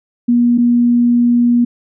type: tone pair in turn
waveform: sine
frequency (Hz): 240 / 240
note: B3 / B3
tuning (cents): -49 / -49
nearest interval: unison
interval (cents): 0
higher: neither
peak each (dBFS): -8 / -8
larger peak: neither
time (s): 0.28-0.58 / 0.58-1.65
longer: second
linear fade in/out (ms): 10
effects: none